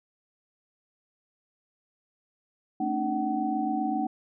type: tone cluster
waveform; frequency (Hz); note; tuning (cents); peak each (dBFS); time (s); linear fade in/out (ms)
sine; 224.1 / 273.4 / 300.9 / 755; A3 / C#4 / D4 / F#5; +32 / -24 / +42 / +35; -32 / -34 / -30 / -29; 2.8-4.07; 5
effects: none